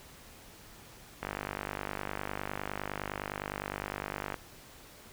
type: click train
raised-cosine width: 0.5 ms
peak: -19 dBFS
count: 156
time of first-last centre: 1.23-4.342 s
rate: 49.8 Hz
effects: pink hiss -53 dBFS RMS until 5.12 s